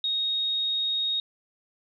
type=tone; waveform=sine; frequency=3740 Hz; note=A#7; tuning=5 cents sharp; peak=-24 dBFS; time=0.04-1.2 s; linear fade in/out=2 ms; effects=none